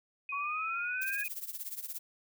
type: tone with vibrato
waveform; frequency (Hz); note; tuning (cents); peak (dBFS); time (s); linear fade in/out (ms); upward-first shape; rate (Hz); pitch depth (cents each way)
sine; 2489; D#7; 0; -36; 0.29-1.28; 2; sine; 17; 19
type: linear sweep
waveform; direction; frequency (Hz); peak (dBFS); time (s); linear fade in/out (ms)
sine; up; 1101 to 1672; -34; 0.32-1.24; 10
type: noise with tremolo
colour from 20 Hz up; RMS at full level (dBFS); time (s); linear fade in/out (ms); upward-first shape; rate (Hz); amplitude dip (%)
violet; -37; 1.01-1.99; 10; triangle; 17; 90
effects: none